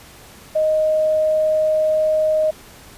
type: tone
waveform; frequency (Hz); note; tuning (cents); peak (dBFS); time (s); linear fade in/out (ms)
sine; 622.3; D#5; 0; -14; 0.55-2.51; 10
effects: pink hiss -43 dBFS RMS until 2.97 s + resampled to 32000 Hz